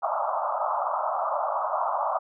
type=band-pass noise; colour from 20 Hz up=pink; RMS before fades=-27 dBFS; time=0.02-2.19 s; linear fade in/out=20 ms; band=590 to 1300 Hz; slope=96 dB/octave; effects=none